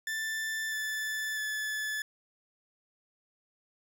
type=tone with pitch steps; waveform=40% pulse; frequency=1768 / 1748.7 / 1729.6 Hz; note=A6 / A6 / A6; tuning=+8 / -11 / -30 cents; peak=-31 dBFS; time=0.07-2.02 s; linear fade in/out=2 ms; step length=650 ms; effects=11-bit